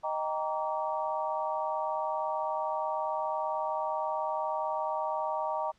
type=chord; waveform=sine; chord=Eb major seventh; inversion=none; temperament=equal with one note detuned; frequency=622.3 / 784 / 932.3 / 1147.8 Hz; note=Eb5 / G5 / Bb5 / D6; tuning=0 / 0 / 0 / -40 cents; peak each=-34 / -36 / -33 / -38 dBFS; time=0.03-5.72 s; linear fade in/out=20 ms; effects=pink hiss -67 dBFS RMS until 5.78 s + low-pass 6000 Hz 12 dB/octave